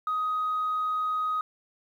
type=tone; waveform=sine; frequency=1254 Hz; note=D#6; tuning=13 cents sharp; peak=-24 dBFS; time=0.07-1.41 s; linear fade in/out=2 ms; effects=tanh soft clip ceiling -22 dBFS + 10-bit